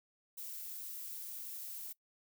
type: noise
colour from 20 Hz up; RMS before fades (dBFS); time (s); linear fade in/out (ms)
violet; -45; 0.37-1.93; 10
effects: noise-tail reverb RT60 0.1 s tail -21 dB re dry